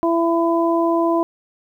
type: harmonic tone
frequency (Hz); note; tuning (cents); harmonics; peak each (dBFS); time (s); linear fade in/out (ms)
334.8; E4; +27; 1 / 2 / 3; -17 / -20 / -22; 0.03-1.23; 0
effects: 9-bit